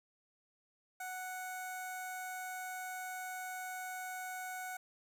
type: tone with notch filter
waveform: 15% pulse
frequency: 740 Hz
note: F#5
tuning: in tune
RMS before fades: -43 dBFS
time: 1-4.77 s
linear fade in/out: 5 ms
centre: 3100 Hz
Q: 0.95
effects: none